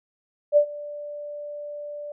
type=tone with ADSR envelope; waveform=sine; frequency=587.3 Hz; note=D5; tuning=in tune; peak=-11 dBFS; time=0.52-2.12 s; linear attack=48 ms; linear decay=84 ms; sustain=-21 dB; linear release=3 ms; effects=none

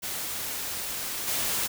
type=noise with level steps; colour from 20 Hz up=white; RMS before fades=-33 / -28 dBFS; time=0.02-1.68 s; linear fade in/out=20 ms; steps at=1.27 s; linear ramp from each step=10 ms; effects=none

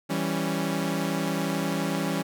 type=chord; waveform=sawtooth; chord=C# diminished; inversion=first; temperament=equal; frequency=164.81 / 196 / 277.2 Hz; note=E3 / G3 / C#4; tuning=0 / 0 / 0 cents; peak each=-26 dBFS; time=0.09-2.23 s; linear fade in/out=20 ms; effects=none

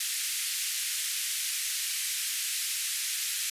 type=band-pass noise; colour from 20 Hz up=white; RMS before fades=-32 dBFS; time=0-3.5 s; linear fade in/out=5 ms; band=1900 to 12000 Hz; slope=24 dB/octave; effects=resampled to 32000 Hz

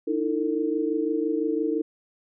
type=tone cluster; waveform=sine; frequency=303.3 / 329.2 / 450.4 Hz; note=D#4 / E4 / A4; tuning=-44 / -2 / +40 cents; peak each=-27 dBFS; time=0.07-1.82 s; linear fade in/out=10 ms; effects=none

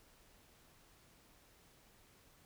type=silence; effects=pink hiss -66 dBFS RMS until 2.45 s

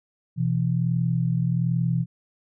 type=tone pair together; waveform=sine; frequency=125.8 / 167.05 Hz; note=B2 / E3; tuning=+32 / +23 cents; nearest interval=perfect fourth; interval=491 cents; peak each=-23 dBFS; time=0.36-2.06 s; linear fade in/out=50 ms; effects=none

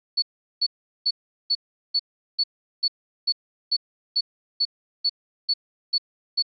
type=tone bursts; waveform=sine; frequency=4435 Hz; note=C#8; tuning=in tune; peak=-18 dBFS; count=15; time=0.17-6.425 s; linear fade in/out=10 ms; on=53 ms; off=390 ms; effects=none

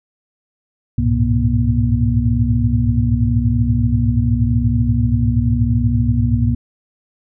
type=tone cluster; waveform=sine; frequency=65.9 / 101.9 / 110.3 / 122.8 / 238.8 Hz; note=C2 / G#2 / A2 / B2 / A#3; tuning=+13 / -32 / +5 / -9 / +42 cents; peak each=-19 dBFS; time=0.98-6.55 s; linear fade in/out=5 ms; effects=none

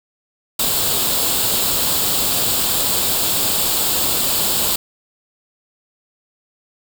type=noise with comb filter; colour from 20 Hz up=white; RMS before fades=-18 dBFS; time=0.59-4.76 s; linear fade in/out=5 ms; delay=0.25 ms; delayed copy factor=+0.6; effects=none

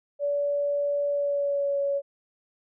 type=tone with pitch glide; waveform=sine; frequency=574 to 561.5 Hz; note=D5 to C#5; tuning=-40 to +22 cents; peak=-23 dBFS; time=0.19-2.02 s; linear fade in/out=50 ms; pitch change=-38 cents; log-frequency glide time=1.08-1.78 s; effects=none

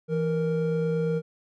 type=tone pair together; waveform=triangle; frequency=164.81 / 465.7 Hz; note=E3 / A#4; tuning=0 / -2 cents; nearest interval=octave + tritone; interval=1798 cents; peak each=-24 dBFS; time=0.08-1.22 s; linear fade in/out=50 ms; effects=none

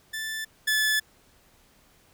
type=tone pair in turn; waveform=sawtooth; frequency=1760 / 1730.8 Hz; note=A6 / A6; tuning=0 / -29 cents; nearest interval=unison; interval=29 cents; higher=first; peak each=-27 / -18 dBFS; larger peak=second; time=0.13-0.45 / 0.67-1 s; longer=second; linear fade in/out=10 ms; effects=pink hiss -60 dBFS RMS until 2.13 s

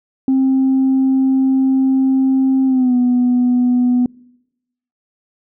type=tone with pitch glide; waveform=sine; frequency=264.9 to 247.2 Hz; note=C4 to B3; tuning=+22 to +2 cents; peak=-9 dBFS; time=0.28-4.06 s; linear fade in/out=2 ms; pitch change=-120 cents; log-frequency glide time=2.66-2.95 s; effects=noise-tail reverb RT60 0.9 s tail -26 dB re dry + tanh soft clip ceiling -8 dBFS

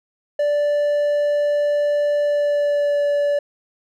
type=tone with pitch glide; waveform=triangle; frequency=585 to 577.6 Hz; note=D5 to D5; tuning=-7 to -29 cents; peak=-14 dBFS; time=0.39-3.39 s; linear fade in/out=5 ms; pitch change=-22 cents; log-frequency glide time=2.2-3.04 s; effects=none

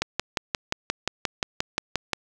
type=click train; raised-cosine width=0.2 ms; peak=-6 dBFS; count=13; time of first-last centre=0.02-2.133 s; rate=5.68 Hz; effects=none

